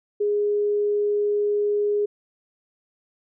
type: tone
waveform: sine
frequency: 413.5 Hz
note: G#4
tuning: 8 cents flat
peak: -19 dBFS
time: 0.2-2.06 s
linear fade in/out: 10 ms
effects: none